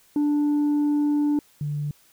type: tone pair in turn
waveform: sine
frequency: 293.7 / 146.85 Hz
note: D4 / D3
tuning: 0 / 0 cents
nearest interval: octave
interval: 1200 cents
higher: first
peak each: -16 / -24 dBFS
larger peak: first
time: 0.16-1.39 / 1.61-1.91 s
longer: first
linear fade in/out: 2 ms
effects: tanh soft clip ceiling -18 dBFS + white hiss -58 dBFS RMS until 2.12 s